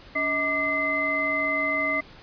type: tone cluster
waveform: sine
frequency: 284.9 / 635 / 1182 / 2058 Hz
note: C#4 / D#5 / D6 / C7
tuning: +48 / +35 / +11 / -29 cents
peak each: -33 / -30 / -31 / -24 dBFS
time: 0.15-2.01 s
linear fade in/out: 10 ms
effects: pink hiss -48 dBFS RMS until 2.22 s + resampled to 11025 Hz